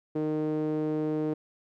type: tone with band-pass filter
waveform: sawtooth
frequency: 153.9 Hz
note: D#3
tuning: 19 cents flat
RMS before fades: -29 dBFS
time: 0.15-1.34 s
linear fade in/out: 10 ms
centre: 380 Hz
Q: 4.7
effects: none